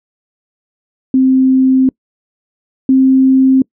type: tone pair in turn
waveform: sine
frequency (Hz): 261.6 / 263.7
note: C4 / C4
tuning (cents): 0 / +14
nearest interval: unison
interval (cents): 14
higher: second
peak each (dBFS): -6 / -5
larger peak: second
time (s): 1.14-1.89 / 2.89-3.62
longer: first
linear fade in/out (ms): 2
effects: noise-tail reverb RT60 0.1 s tail -26 dB re dry